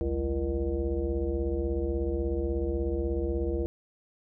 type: tone with frequency modulation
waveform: sine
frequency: 207.7 Hz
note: G#3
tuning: in tune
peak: -26 dBFS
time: 0.01-3.66 s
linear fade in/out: 0 ms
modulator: 133 Hz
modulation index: 2.2
effects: none